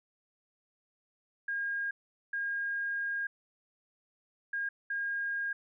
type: tone bursts at uneven times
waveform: sine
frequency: 1622 Hz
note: G#6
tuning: 41 cents flat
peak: -31 dBFS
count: 4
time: 1.48-1.91 / 2.33-3.27 / 4.53-4.69 / 4.9-5.53 s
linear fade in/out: 5 ms
effects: none